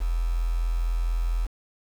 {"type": "tone with quantisation", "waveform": "sine", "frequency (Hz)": 42.15, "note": "E1", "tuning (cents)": 39, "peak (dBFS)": -22, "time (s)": [0, 1.47], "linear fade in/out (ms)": 20, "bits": 7, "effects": []}